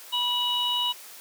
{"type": "tone cluster", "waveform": "sine", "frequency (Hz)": [977, 2938, 3807], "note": ["B5", "F#7", "A#7"], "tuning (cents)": [-19, -13, 36], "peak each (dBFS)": [-30, -25, -30], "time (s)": [0.12, 0.93], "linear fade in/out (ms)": 20, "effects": ["white hiss -45 dBFS RMS until 1.2 s", "high-pass 400 Hz 12 dB/octave"]}